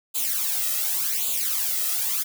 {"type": "noise with flanger", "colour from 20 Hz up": "blue", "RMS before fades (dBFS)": -25, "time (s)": [0.14, 2.24], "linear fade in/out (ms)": 20, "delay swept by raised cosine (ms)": [0.27, 1.57], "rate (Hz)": 0.88, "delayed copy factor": 0.8, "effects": []}